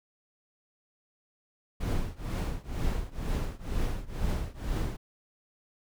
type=noise with tremolo; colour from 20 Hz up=brown; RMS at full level=-27 dBFS; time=1.8-4.97 s; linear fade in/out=10 ms; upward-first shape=triangle; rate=2.1 Hz; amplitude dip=95%; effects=none